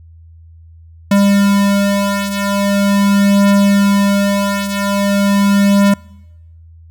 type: beating tone pair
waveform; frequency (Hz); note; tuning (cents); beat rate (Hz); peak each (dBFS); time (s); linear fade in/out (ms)
square; 200 / 200.42; G3 / G3; +35 / +39; 0.42; -12 / -17; 1.11-5.94; 5
effects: noise-tail reverb RT60 1.0 s tail -25 dB re dry + added 82 Hz sine -37 dBFS peak until 6.9 s